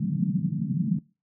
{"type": "band-pass noise", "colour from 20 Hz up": "pink", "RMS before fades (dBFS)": -26, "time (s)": [0, 0.99], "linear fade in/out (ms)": 5, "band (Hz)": [150, 210], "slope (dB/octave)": 48, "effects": ["noise-tail reverb RT60 0.3 s tail -21 dB re dry"]}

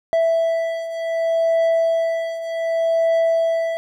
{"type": "beating tone pair", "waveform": "triangle", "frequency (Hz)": [659.3, 659.96], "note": ["E5", "E5"], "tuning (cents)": [0, 2], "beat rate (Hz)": 0.66, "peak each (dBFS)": [-21, -16], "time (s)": [0.13, 3.77], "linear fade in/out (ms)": 0, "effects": []}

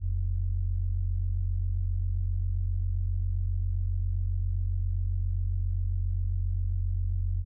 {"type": "tone pair together", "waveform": "sine", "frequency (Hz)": [42.43, 89.9], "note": ["F1", "F#2"], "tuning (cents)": [-49, -49], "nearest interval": "octave + minor second", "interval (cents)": 1300, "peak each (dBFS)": [-28, -28], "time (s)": [0, 7.45], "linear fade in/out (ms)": 50, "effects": []}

